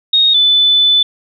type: tone pair in turn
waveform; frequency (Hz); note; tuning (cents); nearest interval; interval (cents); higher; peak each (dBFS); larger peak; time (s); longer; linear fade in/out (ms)
sine; 3729 / 3500; A#7 / A7; 0 / -10; minor second; 110; first; -7; neither; 0.13-0.34 / 0.34-1.03; second; 5
effects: none